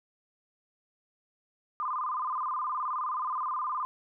sine tone with vibrato, 1114 Hz, C#6, 8 cents sharp, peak -29 dBFS, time 1.8-3.85 s, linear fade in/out 0 ms, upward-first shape square, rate 19 Hz, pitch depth 140 cents each way, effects none

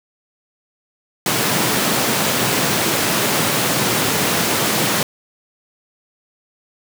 pink high-pass noise, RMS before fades -18 dBFS, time 1.26-5.03 s, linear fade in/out 2 ms, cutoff 130 Hz, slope 24 dB/octave, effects none

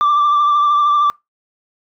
sine tone with vibrato, 1174.7 Hz, D6, in tune, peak -8 dBFS, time 0.01-1.1 s, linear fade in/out 0 ms, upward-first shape triangle, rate 13 Hz, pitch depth 34 cents each way, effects noise-tail reverb RT60 0.2 s tail -25 dB re dry + tanh soft clip ceiling -9 dBFS

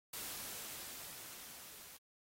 white noise with level ramp, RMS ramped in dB -44 to -55 dBFS, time 0.13-1.97 s, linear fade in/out 5 ms, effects AAC 48 kbps

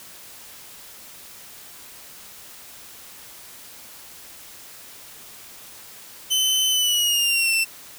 sawtooth tone with pitch glide, 3046 to 2683 Hz, F#7 to E7, +50 to +30 cents, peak -15 dBFS, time 6.3-7.65 s, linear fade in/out 20 ms, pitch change -220 cents, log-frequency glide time 6.7-7.54 s, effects white hiss -43 dBFS RMS until 7.98 s

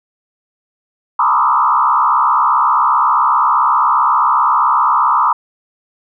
sine tone with frequency modulation, 1100 Hz, C#6, 14 cents flat, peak -9 dBFS, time 1.19-5.33 s, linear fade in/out 5 ms, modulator 67.6 Hz, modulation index 2.9, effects none

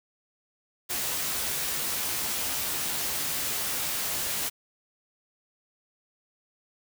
white noise with comb filter, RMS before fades -30 dBFS, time 0.89-4.5 s, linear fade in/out 20 ms, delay 14 ms, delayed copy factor +0.5, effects none

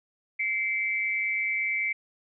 sine tone pair together, 2093 / 2302 Hz, C7 / D7, 0 / -35 cents, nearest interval major second, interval 165 cents, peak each -28 dBFS, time 0.39-1.93 s, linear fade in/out 10 ms, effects none

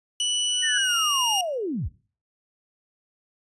sawtooth tone with pitch glide, 2960 to 2844 Hz, F#7 to F7, 0 to +31 cents, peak -19 dBFS, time 0.2-1.41 s, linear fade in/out 2 ms, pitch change -69 cents, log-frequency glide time 0.75-0.91 s
sine tone with exponential growth, 1489 Hz, F#6, 11 cents sharp, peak -22 dBFS, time 0.48-0.78 s, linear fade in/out 5 ms, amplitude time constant 64 ms
sine linear sweep, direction down, 1864.7 to 40.03 Hz, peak -25 dBFS, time 0.62-1.89 s, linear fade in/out 20 ms
effects noise-tail reverb RT60 0.4 s tail -20 dB re dry + resampled to 24000 Hz

